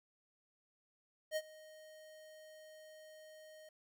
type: tone with ADSR envelope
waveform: square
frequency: 622.3 Hz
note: D#5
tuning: in tune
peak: -34 dBFS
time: 1.31-3.69 s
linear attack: 54 ms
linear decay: 49 ms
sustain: -21 dB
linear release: 4 ms
effects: 12-bit